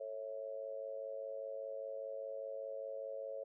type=tone with amplitude modulation; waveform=sine; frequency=549 Hz; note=C#5; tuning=17 cents flat; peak=-37 dBFS; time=0-3.44 s; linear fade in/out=10 ms; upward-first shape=sine; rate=105 Hz; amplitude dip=90%; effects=none